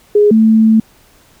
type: tone pair in turn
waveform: sine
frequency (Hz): 415.3 / 220.8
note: G#4 / A3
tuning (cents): 0 / +6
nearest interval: major seventh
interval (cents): 1094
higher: first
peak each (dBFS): -5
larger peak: neither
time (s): 0.15-0.31 / 0.31-0.8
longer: second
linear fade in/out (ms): 5
effects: pink hiss -48 dBFS RMS until 1.4 s